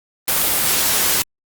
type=noise; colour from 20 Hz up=white; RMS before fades=-17 dBFS; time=0.28-1.22 s; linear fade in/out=0 ms; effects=Opus 24 kbps